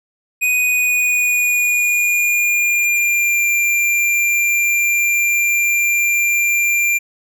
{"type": "tone with pitch glide", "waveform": "square", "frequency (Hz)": [2489, 2379], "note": ["D#7", "D7"], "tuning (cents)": [0, 22], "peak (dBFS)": -14, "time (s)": [0.41, 6.99], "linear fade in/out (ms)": 20, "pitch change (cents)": -78, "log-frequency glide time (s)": [0.57, 3.47], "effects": []}